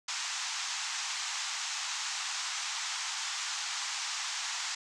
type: band-pass noise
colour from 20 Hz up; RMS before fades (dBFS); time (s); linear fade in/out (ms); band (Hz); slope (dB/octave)
white; -36; 0.08-4.75; 5; 800 to 7400; 48
effects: none